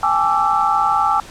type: tone cluster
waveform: sine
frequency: 800 / 860 / 1164 / 1332 Hz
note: G5 / A5 / D6 / E6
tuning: +35 / -40 / -16 / +18 cents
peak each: -19 dBFS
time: 0.03-1.2 s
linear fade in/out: 2 ms
effects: pink hiss -38 dBFS RMS until 1.3 s + low-pass 9000 Hz 12 dB/octave